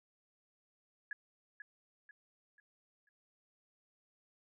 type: tone with echo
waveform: sine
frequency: 1686 Hz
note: G#6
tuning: 26 cents sharp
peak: -38 dBFS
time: 1.11-1.13 s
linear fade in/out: 2 ms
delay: 490 ms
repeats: 4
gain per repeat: -8 dB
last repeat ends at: 3.09 s
effects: none